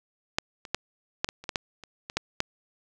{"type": "clicks", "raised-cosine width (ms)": 0.2, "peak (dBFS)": [-6, -23, -8, -7, -15, -27, -13, -9, -26, -19, -8, -7], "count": 12, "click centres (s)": [0.385, 0.652, 0.746, 1.245, 1.289, 1.44, 1.492, 1.558, 1.837, 2.099, 2.17, 2.404], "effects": []}